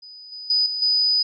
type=tone with level steps; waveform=sine; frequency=4978 Hz; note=D#8; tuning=in tune; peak=-39 / -33 / -16 / -24 / -16 dBFS; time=0.02-1.23 s; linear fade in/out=10 ms; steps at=0.32 / 0.5 / 0.66 / 0.82 s; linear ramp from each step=2 ms; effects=none